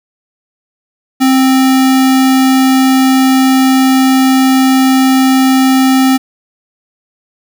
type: tone with sample-and-hold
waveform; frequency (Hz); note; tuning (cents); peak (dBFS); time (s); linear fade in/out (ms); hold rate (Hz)
sine; 263.3; C4; +11; -5; 1.2-6.18; 20; 1050
effects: none